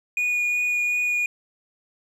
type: tone with vibrato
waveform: triangle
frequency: 2452 Hz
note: D#7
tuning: 26 cents flat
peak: -19 dBFS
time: 0.17-1.26 s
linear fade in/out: 2 ms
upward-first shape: triangle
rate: 2.7 Hz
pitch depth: 9 cents each way
effects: none